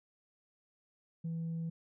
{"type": "tone", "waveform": "sine", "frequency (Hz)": 164.8, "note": "E3", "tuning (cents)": 0, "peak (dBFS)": -33, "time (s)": [1.24, 1.7], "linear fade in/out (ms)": 10, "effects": ["tanh soft clip ceiling -33 dBFS"]}